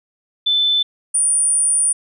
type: tone pair in turn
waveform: sine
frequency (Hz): 3520 / 9375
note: A7 / D9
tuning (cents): 0 / -4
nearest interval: octave + perfect fourth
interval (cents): 1696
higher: second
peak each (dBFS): -13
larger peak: neither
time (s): 0.46-0.83 / 1.14-1.93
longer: second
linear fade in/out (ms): 10
effects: none